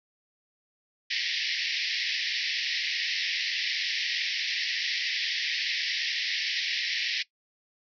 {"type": "band-pass noise", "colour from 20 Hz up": "pink", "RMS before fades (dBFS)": -30, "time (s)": [1.1, 7.23], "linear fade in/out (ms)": 10, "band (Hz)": [1800, 5500], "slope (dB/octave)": 96, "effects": ["noise-tail reverb RT60 0.1 s tail -19 dB re dry"]}